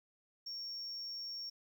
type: tone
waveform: sine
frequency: 5510 Hz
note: F8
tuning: 24 cents flat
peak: -39 dBFS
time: 0.46-1.5 s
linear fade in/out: 10 ms
effects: tanh soft clip ceiling -39 dBFS + 11-bit